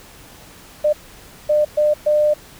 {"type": "tone bursts at uneven times", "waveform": "sine", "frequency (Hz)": 600, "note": "D5", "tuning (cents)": 37, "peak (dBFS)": -12, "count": 4, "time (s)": [[0.84, 0.93], [1.49, 1.65], [1.77, 1.94], [2.06, 2.34]], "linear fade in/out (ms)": 10, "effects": ["pink hiss -43 dBFS RMS until 2.59 s"]}